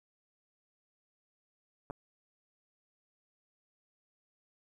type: clicks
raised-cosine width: 1 ms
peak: -27 dBFS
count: 2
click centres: 1.901 / 1.908 s
effects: 10-bit